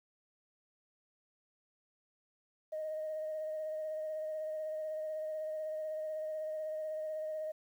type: tone with vibrato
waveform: sine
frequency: 622.3 Hz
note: D#5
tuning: in tune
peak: -35 dBFS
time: 2.72-7.52 s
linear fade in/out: 10 ms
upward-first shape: sine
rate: 16 Hz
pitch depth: 19 cents each way
effects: tanh soft clip ceiling -32 dBFS + 11-bit